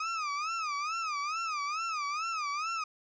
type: tone with vibrato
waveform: 35% pulse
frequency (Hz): 1243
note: D#6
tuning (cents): -2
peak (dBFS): -30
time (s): 0-2.84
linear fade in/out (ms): 5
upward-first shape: sine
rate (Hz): 2.3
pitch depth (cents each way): 150
effects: resampled to 16000 Hz